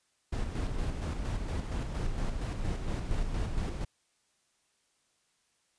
brown noise with tremolo, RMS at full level -31 dBFS, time 0.32-3.85 s, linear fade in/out 10 ms, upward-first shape square, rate 4.3 Hz, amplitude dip 40%, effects white hiss -73 dBFS RMS until 5.78 s + resampled to 22050 Hz

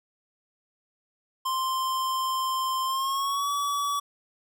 square tone with pitch glide, 1046.5 to 1141.2 Hz, C6 to C#6, 0 to +50 cents, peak -26 dBFS, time 1.45-4 s, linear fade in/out 10 ms, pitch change +150 cents, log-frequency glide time 2.85-3.5 s, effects none

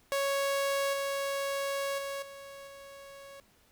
sawtooth tone with level steps, 554.4 Hz, C#5, in tune, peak -24 / -27 / -31 / -41 / -43 dBFS, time 0.12-3.4 s, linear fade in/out 0 ms, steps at 0.93 / 1.98 / 2.22 / 2.67 s, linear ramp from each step 5 ms, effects pink hiss -65 dBFS RMS until 3.71 s

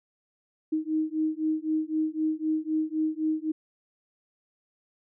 sine beating tone pair, 311.1 / 315 Hz, D#4 / D#4, 0 / +21 cents, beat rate 3.9 Hz, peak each -28 dBFS, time 0.72-3.52 s, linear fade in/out 10 ms, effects none

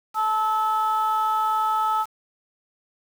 sine tone pair together, 871.4 / 1300 Hz, A5 / E6, -17 / -24 cents, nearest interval perfect fifth, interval 693 cents, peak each -21 dBFS, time 0.14-2.06 s, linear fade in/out 50 ms, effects tanh soft clip ceiling -15 dBFS + 7-bit

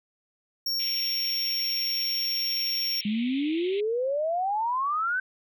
square tone, 5520 Hz, F8, 21 cents flat, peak -26 dBFS, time 0.66-3.01 s, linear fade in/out 5 ms
pink band-pass noise, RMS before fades -41 dBFS, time 0.79-3.81 s, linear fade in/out 10 ms, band 2100 to 3800 Hz, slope 96 dB/octave
sine exponential sweep, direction up, 202.6 to 1552 Hz, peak -24 dBFS, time 3.05-5.2 s, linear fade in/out 5 ms
effects none

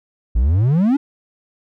triangle exponential sweep, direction up, 51.91 to 296.1 Hz, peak -10 dBFS, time 0.35-0.97 s, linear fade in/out 10 ms, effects none

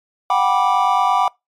triangle chord, G major seventh, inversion third, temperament just, 735 / 784 / 980 / 1176 Hz, F#5 / G5 / B5 / D6, -12 / 0 / -14 / +2 cents, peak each -17 dBFS, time 0.3-1.28 s, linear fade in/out 2 ms, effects noise-tail reverb RT60 0.2 s tail -25 dB re dry + MP3 96 kbps

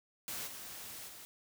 white noise with level steps, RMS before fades -41 / -47 / -51 dBFS, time 0.28-1.25 s, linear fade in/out 0 ms, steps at 0.46 / 1.07 s, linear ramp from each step 20 ms, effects none

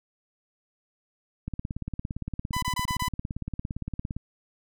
click train, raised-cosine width 5 ms, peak -19 dBFS, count 48, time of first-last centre 1.48-4.166 s, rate 17.5 Hz
sawtooth tone bursts, 1000 Hz, B5, 21 cents sharp, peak -24 dBFS, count 5, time 2.53-3.086 s, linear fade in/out 5 ms, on 92 ms, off 24 ms
effects none

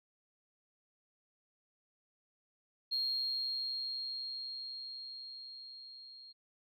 sine tone with level ramp, 4244 Hz, C8, 24 cents sharp, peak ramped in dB -30 to -51 dBFS, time 2.91-6.33 s, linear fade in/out 20 ms, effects tanh soft clip ceiling -27 dBFS

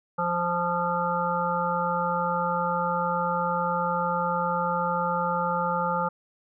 harmonic tone with a mistuned harmonic, 174.61 Hz, F3, in tune, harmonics 1 / 3 / 5 / 7 / 8, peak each -32 / -30 / -28 / -29 / -32 dBFS, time 0.18-6.09 s, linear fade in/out 10 ms, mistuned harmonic 8, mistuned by -27 cents, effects none

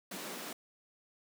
pink high-pass noise, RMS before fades -43 dBFS, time 0.11-0.53 s, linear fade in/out 5 ms, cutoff 180 Hz, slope 48 dB/octave, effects none

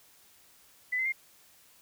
sine tone with pitch steps, 2000 / 2059 / 2119 Hz, B6 / C7 / C7, +21 / -28 / +21 cents, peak -27 dBFS, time 0.92-1.124 s, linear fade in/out 10 ms, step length 68 ms, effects white hiss -60 dBFS RMS until 1.81 s

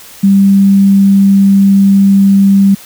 sine tone, 196.8 Hz, G3, 7 cents sharp, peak -3 dBFS, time 0.23-2.75 s, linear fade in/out 10 ms, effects white hiss -34 dBFS RMS until 2.85 s

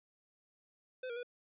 square tone with pitch steps, 511 / 470.9 / 488.2 Hz, C5 / A#4 / B4, -41 / +18 / -20 cents, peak -40 dBFS, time 1.03-1.231 s, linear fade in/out 5 ms, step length 67 ms, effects resampled to 8000 Hz

